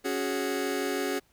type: chord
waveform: sawtooth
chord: C# suspended fourth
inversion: none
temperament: just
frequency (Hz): 277.2 / 369.6 / 415.8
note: C#4 / F#4 / G#4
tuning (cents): 0 / -2 / +2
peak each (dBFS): -28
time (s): 0.04-1.2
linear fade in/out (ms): 20
effects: pink hiss -66 dBFS RMS until 1.32 s